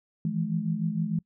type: tone cluster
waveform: sine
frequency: 161.8 / 168.4 / 212.4 Hz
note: E3 / E3 / G#3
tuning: -32 / +37 / +39 cents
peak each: -30 dBFS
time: 0.25-1.19 s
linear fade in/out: 2 ms
effects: noise-tail reverb RT60 0.1 s tail -24 dB re dry